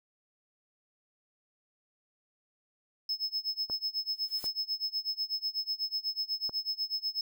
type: tone with tremolo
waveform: triangle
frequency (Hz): 5200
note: E8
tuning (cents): -24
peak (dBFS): -27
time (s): 3.09-7.21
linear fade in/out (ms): 2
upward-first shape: sine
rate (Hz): 8.1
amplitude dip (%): 95
type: clicks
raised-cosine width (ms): 1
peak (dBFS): -29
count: 3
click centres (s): 3.699 / 4.442 / 6.494
type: noise with exponential growth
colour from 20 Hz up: blue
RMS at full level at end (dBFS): -42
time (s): 4.04-4.47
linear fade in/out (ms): 5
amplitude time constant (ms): 92
effects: none